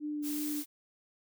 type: tone with vibrato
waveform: sine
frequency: 296.6 Hz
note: D4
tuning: 17 cents sharp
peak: -33 dBFS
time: 0-0.64 s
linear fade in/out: 50 ms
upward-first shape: sine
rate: 2.8 Hz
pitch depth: 15 cents each way
type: noise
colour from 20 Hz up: blue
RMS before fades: -40 dBFS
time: 0.22-0.66 s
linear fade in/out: 50 ms
effects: none